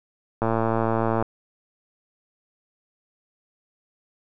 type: click train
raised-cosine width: 1 ms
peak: -9 dBFS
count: 92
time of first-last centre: 0.42-1.225 s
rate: 113 Hz
effects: none